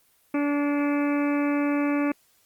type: harmonic tone with a mistuned harmonic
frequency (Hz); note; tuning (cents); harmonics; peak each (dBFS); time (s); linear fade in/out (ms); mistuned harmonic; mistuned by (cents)
288.7; D4; -30; 1 / 2 / 3 / 4 / 5 / 6 / 7 / 8 / 9; -22 / -31 / -37 / -35 / -39 / -40 / -41 / -39 / -41; 0.34-2.12; 5; 7; +51
effects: white hiss -63 dBFS RMS until 2.45 s + Opus 24 kbps